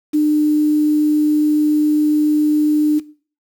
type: tone with quantisation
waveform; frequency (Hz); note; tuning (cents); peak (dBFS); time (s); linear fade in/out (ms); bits
sine; 301.2; D4; +44; -11; 0.13-3; 20; 6
effects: noise-tail reverb RT60 0.4 s tail -18 dB re dry